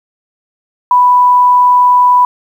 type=tone; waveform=sine; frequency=989 Hz; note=B5; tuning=2 cents sharp; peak=-4 dBFS; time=0.91-2.25 s; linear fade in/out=2 ms; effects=7-bit